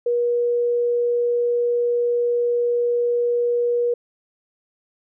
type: tone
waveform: sine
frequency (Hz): 479.7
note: A#4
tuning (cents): +50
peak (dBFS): -17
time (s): 0.06-3.94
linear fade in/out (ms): 5
effects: none